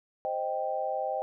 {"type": "chord", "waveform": "sine", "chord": "C minor", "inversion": "none", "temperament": "equal", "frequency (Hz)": [523.3, 622.3, 784], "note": ["C5", "Eb5", "G5"], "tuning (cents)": [0, 0, 0], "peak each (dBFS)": [-34, -33, -32], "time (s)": [0.25, 1.22], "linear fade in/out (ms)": 0, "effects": []}